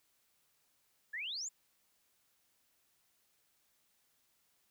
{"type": "exponential sweep", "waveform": "sine", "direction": "up", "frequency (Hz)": [1661.2, 7540], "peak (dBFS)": -38, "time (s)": [1.13, 1.49], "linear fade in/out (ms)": 10, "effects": ["white hiss -75 dBFS RMS until 4.7 s"]}